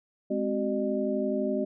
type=tone cluster; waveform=sine; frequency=210.1 / 262 / 378.4 / 606 Hz; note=G#3 / C4 / F#4 / D#5; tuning=+20 / +2 / +39 / -46 cents; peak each=-31 dBFS; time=0.3-1.65 s; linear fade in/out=10 ms; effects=none